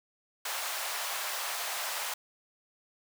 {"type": "high-pass noise", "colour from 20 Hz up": "pink", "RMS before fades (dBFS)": -35, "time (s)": [0.45, 2.14], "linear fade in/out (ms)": 5, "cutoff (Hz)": 700, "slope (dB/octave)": 24, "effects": []}